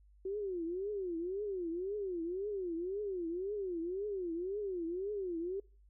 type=tone with vibrato; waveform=sine; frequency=371.4 Hz; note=F#4; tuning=7 cents sharp; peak=-35 dBFS; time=0.25-5.6 s; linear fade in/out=5 ms; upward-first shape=triangle; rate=1.9 Hz; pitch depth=240 cents each way; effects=noise-tail reverb RT60 0.4 s tail -26 dB re dry + added 50 Hz sine -60 dBFS peak until 5.89 s